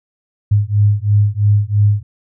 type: beating tone pair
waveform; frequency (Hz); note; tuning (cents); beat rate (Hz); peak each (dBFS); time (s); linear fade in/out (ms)
sine; 102 / 105; G#2 / G#2; -31 / +19; 3; -13; 0.51-2.03; 10
effects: none